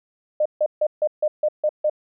sine tone bursts, 607 Hz, D#5, 43 cents flat, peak -16 dBFS, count 8, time 0.4-1.898 s, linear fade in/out 5 ms, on 56 ms, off 150 ms, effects none

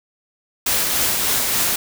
white noise with tremolo, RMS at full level -18 dBFS, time 0.66-1.76 s, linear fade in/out 5 ms, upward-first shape triangle, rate 3.4 Hz, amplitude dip 30%, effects none

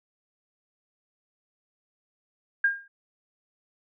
sine tone with exponential decay, 1612 Hz, G6, 48 cents sharp, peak -16 dBFS, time 2.64-2.88 s, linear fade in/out 5 ms, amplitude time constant 51 ms, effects none

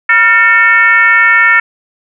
sine tone with frequency modulation, 1800 Hz, A6, 39 cents sharp, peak -4 dBFS, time 0.09-1.6 s, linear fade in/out 5 ms, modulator 418 Hz, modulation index 1.1, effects none

